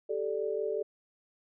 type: chord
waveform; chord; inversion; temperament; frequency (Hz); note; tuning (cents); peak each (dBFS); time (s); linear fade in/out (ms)
sine; G suspended second; none; equal with one note detuned; 392 / 437.5 / 587.3; G4 / A4 / D5; 0 / -10 / 0; -35 / -32 / -36; 0.09-0.83; 10
effects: none